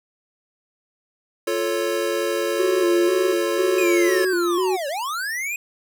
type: chord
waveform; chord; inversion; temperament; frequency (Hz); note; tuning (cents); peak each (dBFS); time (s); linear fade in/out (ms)
square; F augmented; none; equal; 349.2 / 440 / 554.4; F4 / A4 / C#5; 0 / 0 / 0; -26; 1.47-4.25; 5
type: tone with vibrato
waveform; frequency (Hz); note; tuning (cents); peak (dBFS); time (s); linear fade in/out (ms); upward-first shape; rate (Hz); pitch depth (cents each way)
triangle; 360; F#4; -47; -17; 2.58-4.77; 20; square; 2; 59
type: linear two-way sweep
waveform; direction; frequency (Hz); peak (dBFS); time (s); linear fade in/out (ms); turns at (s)
square; down then up; 2519 to 538 to 2519; -25; 3.78-5.56; 2; 4.88
effects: none